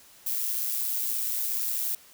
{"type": "noise with amplitude modulation", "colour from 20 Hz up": "violet", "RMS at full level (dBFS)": -27, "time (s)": [0.26, 1.95], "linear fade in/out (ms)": 5, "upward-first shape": "sine", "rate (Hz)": 117, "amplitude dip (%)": 45, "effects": ["white hiss -54 dBFS RMS until 2.13 s"]}